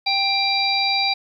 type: harmonic tone with a mistuned harmonic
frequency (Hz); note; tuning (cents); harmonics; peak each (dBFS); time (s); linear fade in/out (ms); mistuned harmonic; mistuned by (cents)
790; G5; +13; 1 / 3 / 5 / 6; -23 / -23 / -23 / -23; 0.06-1.14; 10; 5; -19
effects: 9-bit